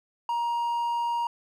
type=tone; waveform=triangle; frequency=943 Hz; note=A#5; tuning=20 cents sharp; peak=-23 dBFS; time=0.29-1.27 s; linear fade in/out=2 ms; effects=none